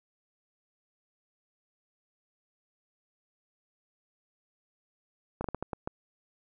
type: slowing click train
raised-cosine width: 1 ms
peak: -19 dBFS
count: 7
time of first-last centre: 5.41-5.875 s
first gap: 33 ms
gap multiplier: 1.34
effects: none